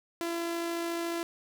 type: tone with amplitude modulation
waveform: sawtooth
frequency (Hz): 338.2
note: E4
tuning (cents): +44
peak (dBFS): -26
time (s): 0.21-1.23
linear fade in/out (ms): 0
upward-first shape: sine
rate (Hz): 54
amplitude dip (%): 25
effects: none